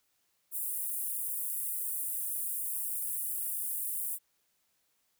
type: high-pass noise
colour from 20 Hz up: pink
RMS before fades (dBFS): -35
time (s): 0.51-4.19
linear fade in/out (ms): 50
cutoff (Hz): 9200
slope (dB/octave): 48
effects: white hiss -75 dBFS RMS until 5.19 s